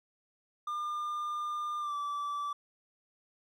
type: tone with pitch glide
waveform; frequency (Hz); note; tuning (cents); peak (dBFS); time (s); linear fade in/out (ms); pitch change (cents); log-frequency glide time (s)
triangle; 1203 to 1160; D6 to D6; +41 to -22; -31; 0.67-2.53; 5; -63; 1.79-1.95
effects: none